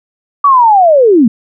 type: linear sweep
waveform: sine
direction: down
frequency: 1160 to 207.7 Hz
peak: -3 dBFS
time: 0.44-1.28 s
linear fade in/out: 5 ms
effects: none